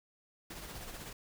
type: noise with tremolo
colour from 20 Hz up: pink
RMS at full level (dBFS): -44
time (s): 0.5-1.13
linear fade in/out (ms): 5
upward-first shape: sine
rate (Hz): 16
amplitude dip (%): 40
effects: none